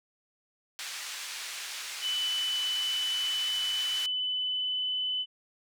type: band-pass noise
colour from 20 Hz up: pink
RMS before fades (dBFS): -39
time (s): 0.79-4.06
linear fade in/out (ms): 0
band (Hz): 2000 to 8000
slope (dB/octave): 12
type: tone with pitch glide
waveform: sine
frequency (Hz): 2995 to 3012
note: F#7 to F#7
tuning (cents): +20 to +30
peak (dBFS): -28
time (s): 2.01-5.26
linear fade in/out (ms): 50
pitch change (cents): +10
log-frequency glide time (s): 3.06-5.06
effects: none